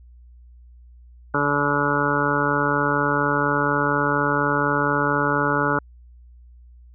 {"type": "harmonic tone", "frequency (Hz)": 144.2, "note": "D3", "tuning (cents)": -31, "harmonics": [1, 2, 3, 4, 6, 7, 8, 9, 10], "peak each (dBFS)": [-28, -26, -27, -28, -28, -29, -29, -26, -24], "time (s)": [1.34, 5.79], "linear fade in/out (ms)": 5, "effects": ["added 60 Hz sine -44 dBFS peak until 6.94 s"]}